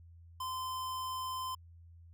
square tone, 1031 Hz, C6, 26 cents flat, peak -37 dBFS, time 0.4-1.55 s, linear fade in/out 5 ms, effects added 84 Hz sine -53 dBFS peak until 2.13 s

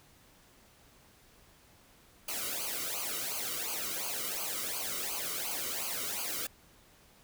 white noise with flanger, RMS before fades -36 dBFS, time 2.28-6.47 s, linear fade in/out 5 ms, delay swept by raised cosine 0.54 to 1.2 ms, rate 2.8 Hz, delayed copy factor -0.85, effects pink hiss -61 dBFS RMS until 7.23 s

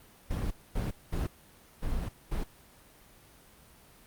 brown noise bursts at uneven times, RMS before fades -31 dBFS, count 5, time 0.3-0.51 / 0.75-0.91 / 1.12-1.27 / 1.82-2.09 / 2.31-2.44 s, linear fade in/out 10 ms, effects pink hiss -57 dBFS RMS until 4.06 s + Opus 32 kbps

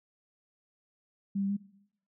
sine tone with pitch steps, 197.9 / 196.8 / 201.3 Hz, G3 / G3 / G3, +17 / +7 / +46 cents, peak -28 dBFS, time 1.35-1.569 s, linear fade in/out 10 ms, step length 73 ms, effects noise-tail reverb RT60 0.8 s tail -19 dB re dry

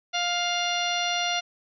harmonic tone with a mistuned harmonic, 702 Hz, F5, 9 cents sharp, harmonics 1 / 2 / 3 / 4 / 5 / 6 / 7 / 8, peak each -29 / -33 / -33 / -30 / -32 / -35 / -43 / -35 dBFS, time 0.13-1.41 s, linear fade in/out 20 ms, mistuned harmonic 8, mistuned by +37 cents, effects none

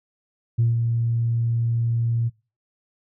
sine tone with ADSR envelope, 116.54 Hz, A#2, in tune, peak -14 dBFS, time 0.58-2.3 s, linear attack 14 ms, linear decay 160 ms, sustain -5 dB, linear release 28 ms, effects noise-tail reverb RT60 0.3 s tail -22 dB re dry + tanh soft clip ceiling -12 dBFS

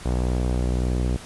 sawtooth tone with low-pass filter sweep, 61.74 Hz, B1, in tune, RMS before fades -23 dBFS, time 0.05-1.17 s, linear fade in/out 10 ms, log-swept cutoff 760 to 440 Hz, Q 0.95, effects pink hiss -41 dBFS RMS until 1.25 s + resampled to 24000 Hz

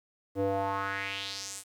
square tone with band-pass filter sweep, 98 Hz, G2, in tune, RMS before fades -33 dBFS, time 0.35-1.64 s, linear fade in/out 50 ms, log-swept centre 390 to 9500 Hz, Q 3, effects 10-bit

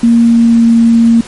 sine tone with pitch glide, 233.1 to 230.7 Hz, A#3 to A#3, 0 to -18 cents, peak -3 dBFS, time 0.03-1.21 s, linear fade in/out 5 ms, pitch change -18 cents, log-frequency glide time 0.17-0.72 s, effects pink hiss -30 dBFS RMS until 1.27 s + MP3 48 kbps

